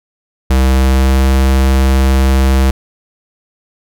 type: tone with pitch glide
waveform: square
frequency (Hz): 65.41 to 66.28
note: C2 to C2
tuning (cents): 0 to +23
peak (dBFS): -8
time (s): 0.5-2.71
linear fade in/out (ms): 5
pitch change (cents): +23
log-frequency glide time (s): 0.64-1.24
effects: none